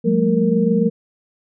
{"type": "tone cluster", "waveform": "sine", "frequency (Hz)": [177.5, 204.3, 224.8, 463.5], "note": ["F3", "G#3", "A3", "A#4"], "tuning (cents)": [28, -28, 37, -10], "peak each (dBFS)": -19, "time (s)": [0.04, 0.9], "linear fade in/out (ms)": 20, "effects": []}